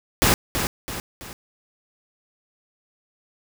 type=noise with echo; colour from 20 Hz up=pink; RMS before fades=-17 dBFS; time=0.22-0.34 s; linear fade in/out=0 ms; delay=330 ms; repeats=3; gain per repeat=-7 dB; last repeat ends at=1.33 s; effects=none